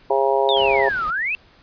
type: harmonic tone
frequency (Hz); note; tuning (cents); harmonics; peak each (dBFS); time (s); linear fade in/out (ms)
135.8; C#3; -35; 3 / 4 / 5 / 6 / 7; -20 / -21 / -22 / -24 / -23; 0.1-0.89; 5
type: exponential two-way sweep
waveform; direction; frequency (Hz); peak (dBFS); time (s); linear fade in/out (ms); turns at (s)
sine; down then up; 3729 to 1207 to 2718; -20; 0.49-1.35; 0; 1.07
type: noise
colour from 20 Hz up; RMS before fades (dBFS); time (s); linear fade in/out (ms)
pink; -37; 0.56-1.11; 10
effects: pink hiss -52 dBFS RMS until 1.62 s + resampled to 11025 Hz